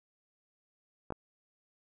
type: clicks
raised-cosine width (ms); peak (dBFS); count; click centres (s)
1; -23; 2; 1.105 / 1.123
effects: none